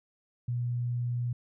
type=tone; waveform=sine; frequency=121.3 Hz; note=B2; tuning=31 cents flat; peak=-28 dBFS; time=0.48-1.33 s; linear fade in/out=5 ms; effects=none